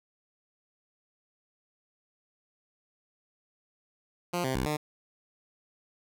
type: tone with pitch steps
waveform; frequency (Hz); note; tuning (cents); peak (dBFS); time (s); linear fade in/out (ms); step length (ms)
10% pulse; 175.8 / 130.9 / 64.3 / 150.9; F3 / C3 / C2 / D3; +12 / +1 / -30 / +47; -20; 4.33-4.77; 10; 110
effects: none